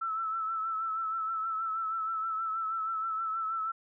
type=tone with vibrato; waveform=sine; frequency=1318.5 Hz; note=E6; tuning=in tune; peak=-30 dBFS; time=0.01-3.72 s; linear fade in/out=10 ms; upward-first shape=triangle; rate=6.3 Hz; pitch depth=46 cents each way; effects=none